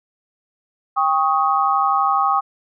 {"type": "tone cluster", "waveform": "sine", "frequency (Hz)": [795, 1104, 1256], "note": ["G5", "C#6", "D#6"], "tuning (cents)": [24, -7, 16], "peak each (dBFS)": -19, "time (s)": [0.96, 2.41], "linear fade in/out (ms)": 20, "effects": []}